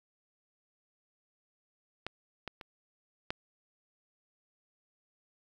clicks, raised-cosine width 0.3 ms, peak -20 / -22 / -28 / -17 dBFS, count 4, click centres 2.066 / 2.477 / 2.612 / 3.305 s, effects 9-bit

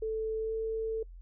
sine tone with pitch glide, 440 to 444.6 Hz, A4 to A4, 0 to +18 cents, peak -30 dBFS, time 0.02-1.03 s, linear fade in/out 5 ms, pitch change +18 cents, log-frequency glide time 0.38-0.54 s, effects noise-tail reverb RT60 0.1 s tail -25 dB re dry + added 43 Hz sine -45 dBFS peak until 1.21 s

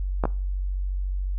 clicks, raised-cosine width 1 ms, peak -9 dBFS, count 2, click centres 0.238 / 0.254 s, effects noise-tail reverb RT60 0.4 s tail -22 dB re dry + added 47 Hz sine -24 dBFS peak until 1.38 s

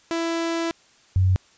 sawtooth / sine tone pair in turn, 332.6 / 93.33 Hz, E4 / F#2, +16 / +15 cents, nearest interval octave + minor seventh, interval 2201 cents, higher first, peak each -19 / -15 dBFS, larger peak second, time 0.11-0.71 / 1.16-1.36 s, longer first, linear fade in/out 0 ms, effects white hiss -56 dBFS RMS until 1.57 s + resampled to 16000 Hz

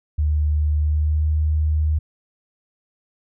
sine tone with pitch glide, 75.3 to 76.93 Hz, D2 to D#2, +44 to -19 cents, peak -16 dBFS, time 0.18-1.99 s, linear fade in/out 10 ms, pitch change +37 cents, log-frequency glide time 0.78-1.27 s, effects none

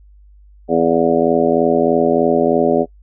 harmonic tone with a mistuned harmonic, 83.2 Hz, E2, 17 cents sharp, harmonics 2 / 3 / 4 / 5 / 6 / 7 / 8 / 9, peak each -26 / -18 / -20 / -16 / -23 / -17 / -27 / -21 dBFS, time 0.68-2.86 s, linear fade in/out 50 ms, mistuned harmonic 9, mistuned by -53 cents, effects noise-tail reverb RT60 0.1 s tail -23 dB re dry + added 50 Hz sine -42 dBFS peak until 3.02 s

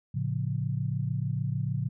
sine chord, A augmented, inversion none, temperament equal with one note detuned, 111.92 / 138.59 / 174.61 Hz, A2 / C#3 / E#3, +30 / 0 / 0 cents, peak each -31 / -30 / -35 dBFS, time 0.14-1.89 s, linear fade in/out 10 ms, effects none

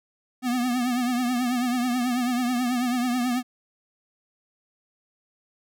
square tone with vibrato, 246.9 Hz, B3, in tune, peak -23 dBFS, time 0.42-3.43 s, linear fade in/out 50 ms, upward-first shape triangle, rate 9.2 Hz, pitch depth 80 cents each way, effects none

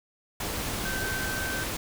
sine tone in noise, 1546 Hz, G6, 24 cents flat, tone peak -32 dBFS, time 0.85-1.64 s, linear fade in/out 5 ms, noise pink, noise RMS -32 dBFS, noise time 0.4-1.77 s, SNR -3 dB, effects none

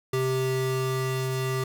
square tone pair together, 130.81 / 392 Hz, C3 / G4, 0 / 0 cents, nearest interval octave + perfect fifth, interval 1900 cents, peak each -28 dBFS, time 0.13-1.64 s, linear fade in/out 5 ms, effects none

